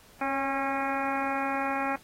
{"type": "harmonic tone with a mistuned harmonic", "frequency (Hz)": 272.2, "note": "C#4", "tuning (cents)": -31, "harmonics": [1, 2, 3, 4, 5, 6, 7, 8, 9], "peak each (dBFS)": [-34, -36, -31, -36, -36, -38, -41, -41, -39], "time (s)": [0.21, 1.96], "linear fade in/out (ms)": 5, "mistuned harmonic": 2, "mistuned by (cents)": 27, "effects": ["pink hiss -56 dBFS RMS until 2.03 s", "AAC 48 kbps"]}